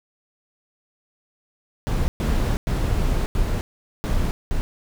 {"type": "noise bursts at uneven times", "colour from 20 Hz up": "brown", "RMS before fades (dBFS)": -21, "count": 6, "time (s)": [[1.87, 2.08], [2.2, 2.57], [2.67, 3.26], [3.35, 3.61], [4.04, 4.31], [4.51, 4.61]], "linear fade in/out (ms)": 0, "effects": []}